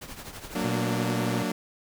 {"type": "noise with tremolo", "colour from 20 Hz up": "pink", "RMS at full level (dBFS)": -38, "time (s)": [0.01, 0.64], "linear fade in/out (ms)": 10, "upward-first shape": "triangle", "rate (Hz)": 12, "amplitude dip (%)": 70}
{"type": "chord", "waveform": "sawtooth", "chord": "Gb augmented", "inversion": "none", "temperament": "equal with one note detuned", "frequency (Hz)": [185, 229.6, 293.7], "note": ["Gb3", "Bb3", "D4"], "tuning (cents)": [0, -26, 0], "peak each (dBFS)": [-27, -27, -28], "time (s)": [0.55, 1.52], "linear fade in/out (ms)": 5}
{"type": "tone", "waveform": "sawtooth", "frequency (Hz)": 120.4, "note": "B2", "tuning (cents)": -44, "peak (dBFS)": -25, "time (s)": [0.64, 1.43], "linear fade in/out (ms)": 10}
{"effects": []}